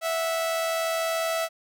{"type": "tone pair together", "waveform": "sawtooth", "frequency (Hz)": [656.6, 737], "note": ["E5", "F#5"], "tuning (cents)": [-7, -7], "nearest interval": "major second", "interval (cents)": 200, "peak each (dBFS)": [-21, -33], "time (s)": [0.01, 1.49], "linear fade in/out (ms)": 50, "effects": []}